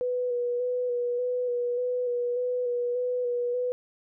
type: tone with vibrato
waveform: sine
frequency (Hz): 490.7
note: B4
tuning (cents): -11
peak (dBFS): -25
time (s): 0.01-3.72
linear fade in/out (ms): 0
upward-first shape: square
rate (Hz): 1.7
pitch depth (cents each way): 20
effects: none